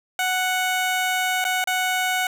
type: tone with dropouts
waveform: 15% pulse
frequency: 740 Hz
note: F#5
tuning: in tune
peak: -14 dBFS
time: 0.19-2.27 s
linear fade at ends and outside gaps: 2 ms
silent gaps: 1.442-1.45 / 1.641-1.673 s
effects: none